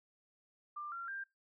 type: tone with pitch steps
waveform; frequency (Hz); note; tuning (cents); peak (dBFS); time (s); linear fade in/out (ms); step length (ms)
sine; 1190 / 1374.9 / 1588.5; D6 / F6 / G6; +22 / -27 / +23; -40; 0.76-1.24; 10; 160
effects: noise-tail reverb RT60 0.2 s tail -21 dB re dry